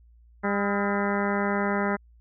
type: harmonic tone with a mistuned harmonic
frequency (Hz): 201.1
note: G3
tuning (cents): +44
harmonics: 1 / 2 / 3 / 4 / 5 / 6 / 7 / 8 / 9 / 10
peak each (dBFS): -27 / -30 / -32 / -33 / -34 / -35 / -35 / -36 / -37 / -37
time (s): 0.43-1.97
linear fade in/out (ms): 20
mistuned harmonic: 6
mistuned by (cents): +83
effects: added 58 Hz sine -52 dBFS peak until 2.2 s